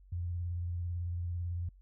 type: tone with vibrato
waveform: sine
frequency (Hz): 87.1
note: F2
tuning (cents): -4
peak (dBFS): -33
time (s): 0.12-1.69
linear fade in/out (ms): 5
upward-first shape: square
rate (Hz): 18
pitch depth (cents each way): 31
effects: added 47 Hz sine -55 dBFS peak until 1.81 s